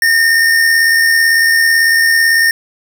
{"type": "tone with amplitude modulation", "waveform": "square", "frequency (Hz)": 1825, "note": "A#6", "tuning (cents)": -37, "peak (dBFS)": -7, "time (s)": [0.02, 2.51], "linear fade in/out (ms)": 2, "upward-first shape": "sine", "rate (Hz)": 78, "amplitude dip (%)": 35, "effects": ["8-bit"]}